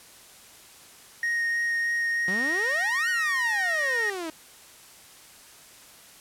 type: tone with vibrato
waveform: triangle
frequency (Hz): 1864.7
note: A#6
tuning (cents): 0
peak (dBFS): -22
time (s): 1.23-4.1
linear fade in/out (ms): 2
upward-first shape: sine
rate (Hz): 3.2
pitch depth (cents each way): 8
type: exponential two-way sweep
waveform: sawtooth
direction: up then down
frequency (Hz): 174.61 to 1523 to 310.6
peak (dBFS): -27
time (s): 2.28-4.3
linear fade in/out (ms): 2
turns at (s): 3.09
effects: white hiss -50 dBFS RMS until 6.2 s + low-pass 12000 Hz 12 dB/octave